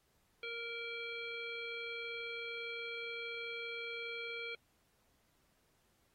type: harmonic tone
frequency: 466.2 Hz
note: A#4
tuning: in tune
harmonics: 1 / 3 / 5 / 7 / 9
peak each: -46 / -49 / -43 / -49 / -55 dBFS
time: 0.43-4.55 s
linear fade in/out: 2 ms
effects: pink hiss -75 dBFS RMS until 6.14 s + AAC 48 kbps